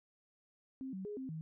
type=tone with pitch steps; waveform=sine; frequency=264.3 / 189.8 / 415.8 / 262.9 / 158.8 Hz; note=C4 / F#3 / G#4 / C4 / D#3; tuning=+18 / +44 / +2 / +8 / +36 cents; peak=-40 dBFS; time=0.81-1.41 s; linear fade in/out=0 ms; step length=120 ms; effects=none